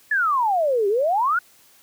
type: exponential two-way sweep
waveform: sine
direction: down then up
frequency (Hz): 1763 to 386.3 to 1493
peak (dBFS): -17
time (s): 0.11-1.39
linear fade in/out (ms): 5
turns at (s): 0.88
effects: white hiss -54 dBFS RMS until 1.82 s + high-pass 60 Hz 12 dB/octave